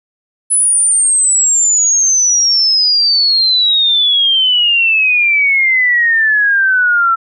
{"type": "exponential sweep", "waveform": "sine", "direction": "down", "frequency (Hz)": [10170, 1335], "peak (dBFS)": -8, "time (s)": [0.5, 7.16], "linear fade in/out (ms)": 20, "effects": []}